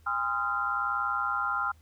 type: tone cluster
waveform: sine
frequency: 810 / 1028 / 1259 / 1380 Hz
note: G#5 / C6 / D#6 / F6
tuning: -43 / -31 / +20 / -21 cents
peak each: -35 / -35 / -33 / -29 dBFS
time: 0.06-1.72 s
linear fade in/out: 10 ms
effects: added 79 Hz sine -55 dBFS peak until 1.81 s + pink hiss -66 dBFS RMS until 1.81 s